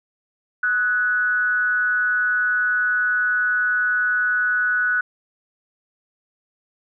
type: tone with frequency modulation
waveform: sine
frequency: 1480 Hz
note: F#6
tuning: in tune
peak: -17 dBFS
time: 0.63-5.01 s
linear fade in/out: 5 ms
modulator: 210 Hz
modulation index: 0.4
effects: none